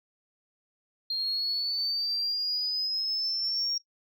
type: exponential sweep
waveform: sine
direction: up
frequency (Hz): 4200 to 5588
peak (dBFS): -26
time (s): 1.1-3.78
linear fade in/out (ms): 5
effects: noise-tail reverb RT60 0.1 s tail -19 dB re dry + tanh soft clip ceiling -22 dBFS